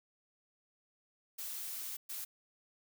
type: noise bursts at uneven times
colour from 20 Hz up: blue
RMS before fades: -42 dBFS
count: 2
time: 1.38-1.97 / 2.09-2.25 s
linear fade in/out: 10 ms
effects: none